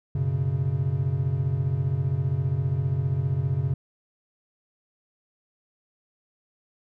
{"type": "chord", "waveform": "triangle", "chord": "F# suspended fourth", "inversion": "none", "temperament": "equal with one note detuned", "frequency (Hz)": [93.95, 123.47, 138.59], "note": ["F#2", "B2", "C#3"], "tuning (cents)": [27, 0, 0], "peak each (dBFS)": [-27, -26, -23], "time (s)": [0.15, 3.74], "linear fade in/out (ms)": 5, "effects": []}